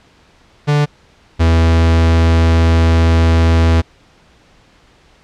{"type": "tone pair in turn", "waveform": "45% pulse", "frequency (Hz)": [146.83, 82.41], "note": ["D3", "E2"], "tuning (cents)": [0, 0], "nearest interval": "minor seventh", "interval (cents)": 1000, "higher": "first", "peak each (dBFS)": [-10, -8], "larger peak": "second", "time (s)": [[0.67, 0.86], [1.39, 3.82]], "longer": "second", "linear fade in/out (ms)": 20, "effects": ["pink hiss -49 dBFS RMS until 5.23 s", "low-pass 5000 Hz 12 dB/octave"]}